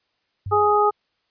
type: tone with exponential decay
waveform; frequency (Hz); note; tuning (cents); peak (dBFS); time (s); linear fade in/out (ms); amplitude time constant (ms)
sine; 98; G2; 0; -25; 0.46-0.92; 5; 100
type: harmonic tone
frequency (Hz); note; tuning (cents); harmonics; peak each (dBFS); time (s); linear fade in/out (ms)
416.3; G#4; +4; 1 / 2 / 3; -19 / -19 / -19; 0.51-0.91; 20
effects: white hiss -70 dBFS RMS until 1.3 s + resampled to 11025 Hz